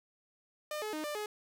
sawtooth tone with pitch steps, 604 / 427.4 / 307.9 / 594 / 421.4 Hz, D5 / G#4 / D#4 / D5 / G#4, +48 / +50 / -18 / +20 / +25 cents, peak -32 dBFS, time 0.71-1.26 s, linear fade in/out 2 ms, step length 110 ms, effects none

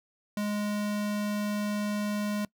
square tone, 207.7 Hz, G#3, in tune, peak -29 dBFS, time 0.37-2.45 s, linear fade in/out 2 ms, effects noise-tail reverb RT60 0.1 s tail -22 dB re dry

